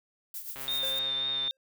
violet noise with tremolo, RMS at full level -37 dBFS, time 0.34-0.99 s, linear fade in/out 2 ms, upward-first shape triangle, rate 7.9 Hz, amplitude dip 70%
click train, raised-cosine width 0.3 ms, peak -27 dBFS, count 125, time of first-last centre 0.56-1.479 s, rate 135 Hz
sine tone with vibrato, 3633 Hz, A#7, 45 cents flat, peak -28 dBFS, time 0.68-1.51 s, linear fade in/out 0 ms, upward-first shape sine, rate 3.7 Hz, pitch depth 23 cents each way
square tone with exponential decay, 532 Hz, C5, 29 cents sharp, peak -37 dBFS, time 0.83-1.57 s, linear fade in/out 1 ms, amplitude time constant 160 ms
effects none

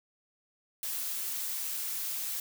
blue noise, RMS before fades -35 dBFS, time 0.83-2.4 s, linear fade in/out 2 ms, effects none

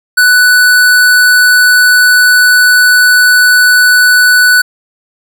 square tone, 1488 Hz, F#6, 9 cents sharp, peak -4 dBFS, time 0.17-4.62 s, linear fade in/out 10 ms, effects none

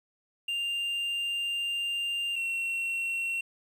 triangle tone pair in turn, 2794 / 2725 Hz, F7 / F7, 0 / -43 cents, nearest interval unison, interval 43 cents, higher first, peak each -27 dBFS, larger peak neither, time 0.48-2.36 / 2.36-3.41 s, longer first, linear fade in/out 5 ms, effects 10-bit

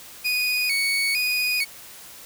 30% pulse tone with vibrato, 2349 Hz, D7, in tune, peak -18 dBFS, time 0.24-1.65 s, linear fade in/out 20 ms, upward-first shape square, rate 1.1 Hz, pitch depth 93 cents each way, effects white hiss -43 dBFS RMS until 2.25 s

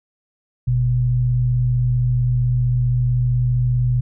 sine tone pair together, 47.96 / 123.47 Hz, G1 / B2, -37 / 0 cents, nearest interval octave + major third, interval 1637 cents, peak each -24 / -15 dBFS, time 0.67-4.01 s, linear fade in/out 10 ms, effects none

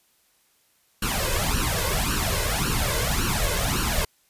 pink noise with flanger, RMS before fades -24 dBFS, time 1.02-4.05 s, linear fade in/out 5 ms, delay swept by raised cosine 0.7 to 2 ms, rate 1.8 Hz, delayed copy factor +0.8, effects white hiss -64 dBFS RMS until 4.29 s + resampled to 32000 Hz

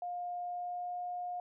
sine tone with pitch glide, 709 to 713.9 Hz, F5 to F5, +26 to +38 cents, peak -36 dBFS, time 0.02-1.4 s, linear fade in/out 2 ms, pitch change +12 cents, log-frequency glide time 0.4-1 s, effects none

